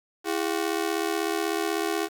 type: ring-modulated tone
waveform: sawtooth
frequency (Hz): 370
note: F#4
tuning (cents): 0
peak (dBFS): -18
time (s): 0.24-2.09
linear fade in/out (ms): 50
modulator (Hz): 38.1
effects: 8-bit